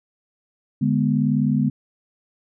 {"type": "chord", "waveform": "sine", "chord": "G# diminished", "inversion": "second", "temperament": "equal", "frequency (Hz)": [146.83, 207.7, 246.9], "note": ["D3", "G#3", "B3"], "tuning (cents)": [0, 0, 0], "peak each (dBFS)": -21, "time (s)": [0.81, 1.7], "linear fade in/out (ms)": 10, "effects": []}